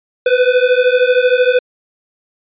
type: beating tone pair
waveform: square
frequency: 493.9 / 506.9 Hz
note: B4 / B4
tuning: 0 / +45 cents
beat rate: 13 Hz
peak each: -13 dBFS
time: 0.26-1.59 s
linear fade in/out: 5 ms
effects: resampled to 8000 Hz